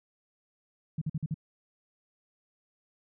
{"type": "tone bursts", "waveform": "sine", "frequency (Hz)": 155.56, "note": "D#3", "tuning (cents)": 0, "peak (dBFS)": -28, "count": 5, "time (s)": [0.98, 1.343], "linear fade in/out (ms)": 5, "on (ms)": 35, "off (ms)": 47, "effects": []}